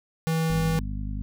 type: tone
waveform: square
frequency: 162 Hz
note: E3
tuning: 30 cents flat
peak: -23 dBFS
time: 0.27-0.79 s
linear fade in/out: 0 ms
type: harmonic tone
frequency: 50.6 Hz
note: G#1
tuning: 44 cents flat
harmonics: 1 / 2 / 3 / 4 / 5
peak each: -30 / -35 / -40 / -38 / -40 dBFS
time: 0.5-1.22 s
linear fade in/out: 0 ms
effects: none